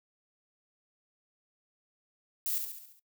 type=noise with echo; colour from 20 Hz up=violet; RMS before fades=-32 dBFS; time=2.46-2.58 s; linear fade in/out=0 ms; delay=69 ms; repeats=6; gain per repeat=-5 dB; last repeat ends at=2.994 s; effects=noise-tail reverb RT60 0.1 s tail -19 dB re dry